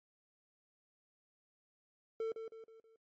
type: tone with echo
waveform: triangle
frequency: 447.9 Hz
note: A4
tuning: 31 cents sharp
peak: -32 dBFS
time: 2.2-2.32 s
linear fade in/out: 2 ms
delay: 160 ms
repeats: 4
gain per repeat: -7 dB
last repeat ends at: 2.96 s
effects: noise-tail reverb RT60 0.1 s tail -23 dB re dry + MP3 32 kbps